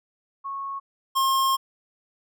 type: tone pair in turn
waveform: sine / square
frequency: 1100 / 1070.5 Hz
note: C#6 / C6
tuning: -14 / +39 cents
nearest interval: unison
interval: 47 cents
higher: first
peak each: -29 / -20 dBFS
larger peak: second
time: 0.44-0.8 / 1.15-1.57 s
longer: second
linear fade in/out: 20 ms
effects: none

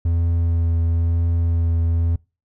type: tone with vibrato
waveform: triangle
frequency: 83.9 Hz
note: E2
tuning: 31 cents sharp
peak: -14 dBFS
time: 0.05-2.16 s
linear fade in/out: 5 ms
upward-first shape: triangle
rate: 1 Hz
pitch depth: 15 cents each way
effects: noise-tail reverb RT60 0.3 s tail -25 dB re dry

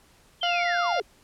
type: linear sweep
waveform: sine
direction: down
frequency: 3193 to 359.7 Hz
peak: -27 dBFS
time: 0.41-1.02 s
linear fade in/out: 10 ms
type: harmonic tone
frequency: 698.5 Hz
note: F5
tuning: in tune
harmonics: 1 / 2 / 3 / 4 / 5 / 6 / 7 / 8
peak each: -25 / -31 / -35 / -37 / -39 / -41 / -42 / -43 dBFS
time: 0.43-1 s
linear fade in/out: 2 ms
effects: pink hiss -58 dBFS RMS until 1.23 s + low-pass 12000 Hz 12 dB/octave

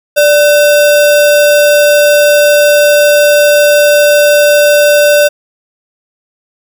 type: tone with sample-and-hold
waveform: sine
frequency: 587.3 Hz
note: D5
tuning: in tune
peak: -3 dBFS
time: 0.16-5.29 s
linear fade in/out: 20 ms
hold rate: 2100 Hz
effects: none

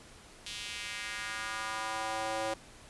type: tone with high-pass filter sweep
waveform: square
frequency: 110 Hz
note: A2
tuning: in tune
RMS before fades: -37 dBFS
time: 0.46-2.54 s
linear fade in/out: 5 ms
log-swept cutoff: 3300 to 540 Hz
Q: 1.8
effects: pink hiss -54 dBFS RMS until 2.89 s + resampled to 24000 Hz

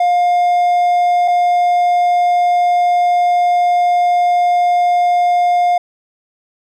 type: tone pair in turn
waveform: triangle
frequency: 708 / 708 Hz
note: F5 / F5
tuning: +23 / +23 cents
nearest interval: unison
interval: 0 cents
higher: neither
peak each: -8 dBFS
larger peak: neither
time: 0-1.28 / 1.28-5.78 s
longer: second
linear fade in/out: 5 ms
effects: none

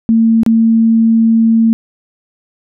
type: tone with dropouts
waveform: sine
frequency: 226.1 Hz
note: A3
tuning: 47 cents sharp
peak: -6 dBFS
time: 0.09-1.73 s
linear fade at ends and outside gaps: 0 ms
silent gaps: 0.433-0.463 s
effects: none

